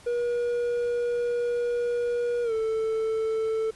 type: tone with pitch glide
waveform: triangle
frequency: 480 to 442.7 Hz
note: B4 to A4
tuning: -49 to +11 cents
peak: -22 dBFS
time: 0.06-3.71 s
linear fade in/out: 10 ms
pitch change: -140 cents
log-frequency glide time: 2.43-2.53 s
effects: pink hiss -52 dBFS RMS until 3.75 s + resampled to 24000 Hz